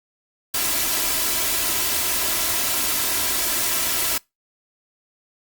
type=noise with comb filter; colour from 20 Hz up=white; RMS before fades=-22 dBFS; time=0.54-4.18 s; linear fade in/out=5 ms; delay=3 ms; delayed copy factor=+0.55; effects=noise-tail reverb RT60 0.2 s tail -24 dB re dry + Opus 48 kbps